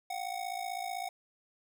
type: ring-modulated tone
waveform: square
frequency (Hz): 740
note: F#5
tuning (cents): 0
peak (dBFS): -33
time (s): 0.1-1.09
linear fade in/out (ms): 2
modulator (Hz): 27.9
effects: none